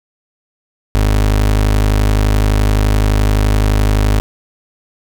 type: tone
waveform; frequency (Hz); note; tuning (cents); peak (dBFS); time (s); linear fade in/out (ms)
30% pulse; 51.7; G#1; -7; -7; 0.95-4.2; 0
effects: none